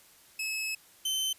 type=tone pair in turn; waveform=sawtooth; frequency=2586 / 3075 Hz; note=E7 / G7; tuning=-34 / -34 cents; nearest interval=minor third; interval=300 cents; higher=second; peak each=-28 / -25 dBFS; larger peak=second; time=0.39-0.75 / 1.05-1.33 s; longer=first; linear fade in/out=5 ms; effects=white hiss -58 dBFS RMS until 1.38 s + resampled to 32000 Hz